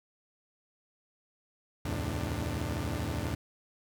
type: tone cluster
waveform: sawtooth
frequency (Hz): 71.5 / 84.3 / 110.4 / 131.3 / 297.1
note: D2 / E2 / A2 / C3 / D4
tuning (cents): -46 / +39 / +6 / +6 / +20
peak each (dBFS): -35 / -32 / -33 / -37 / -36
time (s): 1.85-3.35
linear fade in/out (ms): 5
effects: none